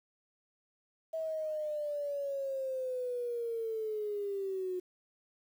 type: linear sweep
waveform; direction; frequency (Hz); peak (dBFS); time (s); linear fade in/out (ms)
sine; down; 648 to 361.4; -33; 1.13-4.8; 10
effects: 10-bit